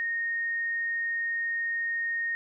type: tone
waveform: sine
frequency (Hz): 1853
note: A#6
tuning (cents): -11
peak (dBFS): -27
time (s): 0-2.35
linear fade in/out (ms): 0
effects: none